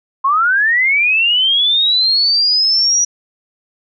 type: linear sweep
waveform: sine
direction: up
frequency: 1046.5 to 5840 Hz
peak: -10 dBFS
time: 0.24-3.05 s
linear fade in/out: 10 ms
effects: none